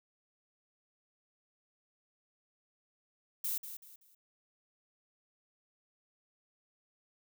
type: noise with echo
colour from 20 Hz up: violet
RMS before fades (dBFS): -35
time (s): 3.44-3.58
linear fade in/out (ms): 5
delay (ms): 190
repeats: 3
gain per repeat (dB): -10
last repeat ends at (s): 4.15
effects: none